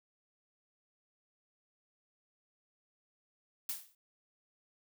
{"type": "noise with exponential decay", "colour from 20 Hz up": "blue", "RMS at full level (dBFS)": -34, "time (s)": [3.69, 3.95], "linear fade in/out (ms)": 2, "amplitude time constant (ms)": 55, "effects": []}